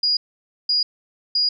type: tone bursts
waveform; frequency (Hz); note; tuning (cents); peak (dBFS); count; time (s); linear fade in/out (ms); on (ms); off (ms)
sine; 4879; D#8; -35; -16; 3; 0.03-1.49; 5; 140; 520
effects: none